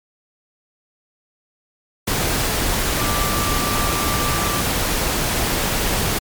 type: tone in noise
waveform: sine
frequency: 1174.7 Hz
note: D6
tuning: in tune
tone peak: -25 dBFS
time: 2.99-4.61 s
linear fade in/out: 10 ms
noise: pink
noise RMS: -20 dBFS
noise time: 2.07-6.19 s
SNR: -8 dB
effects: MP3 96 kbps